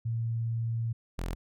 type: tone pair in turn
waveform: sine / sawtooth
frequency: 114.8 / 43 Hz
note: A#2 / F1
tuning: -26 / -26 cents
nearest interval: octave + perfect fourth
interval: 1700 cents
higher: first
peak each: -28 dBFS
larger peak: neither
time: 0.05-0.93 / 1.18-1.35 s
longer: first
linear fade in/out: 10 ms
effects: none